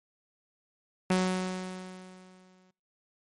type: tone with exponential decay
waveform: sawtooth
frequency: 185 Hz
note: F#3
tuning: in tune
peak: -18 dBFS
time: 1.1-2.71 s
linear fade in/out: 5 ms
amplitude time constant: 350 ms
effects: noise-tail reverb RT60 0.4 s tail -26 dB re dry + MP3 48 kbps